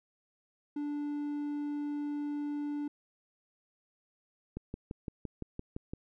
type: tone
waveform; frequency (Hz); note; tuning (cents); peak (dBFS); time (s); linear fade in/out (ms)
triangle; 292.3; D4; -8; -31; 0.76-2.88; 5
type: click train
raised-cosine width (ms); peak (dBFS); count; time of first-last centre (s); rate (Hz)
3; -25; 9; 4.57-5.935; 5.86
effects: none